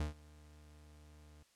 40% pulse tone with ADSR envelope, 75.3 Hz, D2, 44 cents sharp, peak -32 dBFS, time 0-1.43 s, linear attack 4 ms, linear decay 130 ms, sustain -24 dB, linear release 6 ms, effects white hiss -71 dBFS RMS until 1.55 s + low-pass 9000 Hz 12 dB/octave

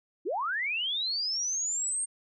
sine linear sweep, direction up, 281.2 to 8730 Hz, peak -28 dBFS, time 0.25-2.06 s, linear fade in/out 20 ms, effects none

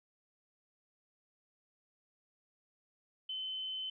sine tone, 3055 Hz, G7, 45 cents flat, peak -37 dBFS, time 3.29-3.9 s, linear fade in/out 5 ms, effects none

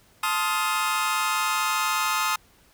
sawtooth chord, F dominant seventh, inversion first, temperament just, 873.1 / 1047.7 / 1257.2 / 1396.9 Hz, A5 / C6 / Eb6 / F6, -14 / +2 / +18 / 0 cents, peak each -26 / -25 / -22 / -27 dBFS, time 0.23-2.36 s, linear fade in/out 5 ms, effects pink hiss -58 dBFS RMS until 2.73 s

